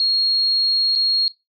sine tone with dropouts, 4281 Hz, C8, 39 cents sharp, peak -15 dBFS, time 0-1.28 s, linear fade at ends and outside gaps 1 ms, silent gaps 0.953-0.958 s, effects noise-tail reverb RT60 0.2 s tail -18 dB re dry

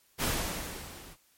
pink noise with level ramp, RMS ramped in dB -27 to -51 dBFS, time 0.18-1.17 s, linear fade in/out 50 ms, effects white hiss -66 dBFS RMS until 1.37 s + MP3 64 kbps

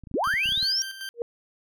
clicks, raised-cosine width 5 ms, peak -30 dBFS, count 10, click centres 0.037 / 0.072 / 0.114 / 0.274 / 0.339 / 0.458 / 0.49 / 0.522 / 0.576 / 0.628 s
sine linear sweep, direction up, 195.7 to 5730 Hz, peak -22 dBFS, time 0.14-0.82 s, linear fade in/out 0 ms
20% pulse tone with tremolo, 1568 Hz, G6, in tune, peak -28 dBFS, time 0.24-1.09 s, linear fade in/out 0 ms, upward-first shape square, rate 5.2 Hz, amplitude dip 55%
sine tone with exponential growth, 470.9 Hz, A#4, 18 cents sharp, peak -21 dBFS, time 1.14-1.22 s, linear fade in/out 1 ms, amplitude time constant 16 ms
effects none

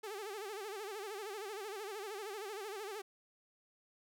sawtooth tone with vibrato, 411.7 Hz, G#4, 15 cents flat, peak -38 dBFS, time 0.03-3.02 s, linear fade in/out 10 ms, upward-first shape sine, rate 13 Hz, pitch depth 130 cents each way, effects none

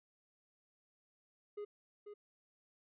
triangle tone with echo, 413.9 Hz, G#4, 6 cents flat, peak -39 dBFS, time 1.57-1.65 s, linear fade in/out 10 ms, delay 490 ms, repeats 1, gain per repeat -7 dB, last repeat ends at 2.14 s, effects resampled to 8000 Hz

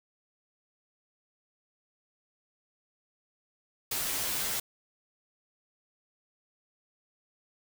white noise with comb filter, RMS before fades -32 dBFS, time 3.91-4.6 s, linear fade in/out 5 ms, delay 12 ms, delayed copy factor -1, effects none

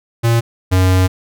square tone pair in turn, 116.2 / 92.68 Hz, A#2 / F#2, -5 / +3 cents, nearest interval major third, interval 392 cents, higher first, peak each -11 / -10 dBFS, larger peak second, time 0.23-0.41 / 0.71-1.08 s, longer second, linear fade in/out 20 ms, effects none

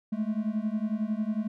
triangle beating tone pair, 209.9 / 220.9 Hz, G#3 / A3, +19 / +7 cents, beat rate 11 Hz, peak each -28 dBFS, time 0.12-1.48 s, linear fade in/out 10 ms, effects none

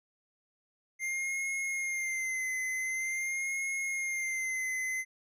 square tone with vibrato, 2100 Hz, C7, 6 cents sharp, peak -32 dBFS, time 0.99-5.05 s, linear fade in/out 50 ms, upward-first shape sine, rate 0.46 Hz, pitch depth 49 cents each way, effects low-pass 12000 Hz 12 dB/octave

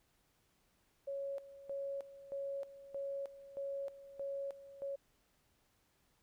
sine tone with tremolo, 554.4 Hz, C#5, in tune, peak -38 dBFS, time 1.07-4.96 s, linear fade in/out 10 ms, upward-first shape square, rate 1.6 Hz, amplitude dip 80%, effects pink hiss -75 dBFS RMS until 6.22 s

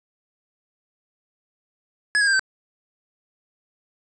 square tone with pitch steps, 1689 / 1640 / 1592.4 / 1546.1 Hz, G#6 / G#6 / G6 / G6, +29 / -22 / +27 / -24 cents, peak -17 dBFS, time 2.15-2.394 s, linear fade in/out 0 ms, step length 61 ms, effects resampled to 22050 Hz + 9-bit

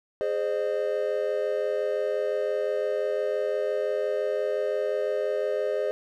triangle chord, Ab major, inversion none, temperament equal with one note detuned, 415.3 / 523.3 / 609.1 Hz, Ab4 / C5 / Eb5, 0 / 0 / -37 cents, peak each -27 dBFS, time 0.21-5.91 s, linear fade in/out 0 ms, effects none

